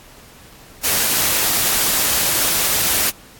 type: noise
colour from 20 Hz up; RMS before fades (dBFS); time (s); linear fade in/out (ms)
white; -17; 0.83-3.11; 20
effects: pink hiss -44 dBFS RMS until 3.39 s + AAC 64 kbps